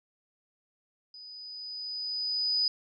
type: tone with level ramp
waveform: sine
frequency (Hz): 4978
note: D#8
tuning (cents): 0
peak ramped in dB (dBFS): -45 to -23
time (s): 1.14-2.68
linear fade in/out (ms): 2
effects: none